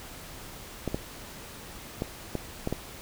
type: clicks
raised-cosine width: 2 ms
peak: -15 dBFS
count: 6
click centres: 0.877 / 0.945 / 2.021 / 2.353 / 2.674 / 2.726 s
effects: pink hiss -44 dBFS RMS until 3.01 s